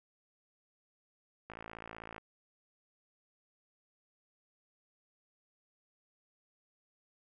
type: click train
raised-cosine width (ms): 0.5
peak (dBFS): -30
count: 39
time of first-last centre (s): 1.5-2.181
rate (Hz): 55.8
effects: none